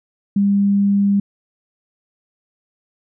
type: tone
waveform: sine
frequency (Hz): 200.3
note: G3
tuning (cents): +38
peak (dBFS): -12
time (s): 0.36-1.2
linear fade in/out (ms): 5
effects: none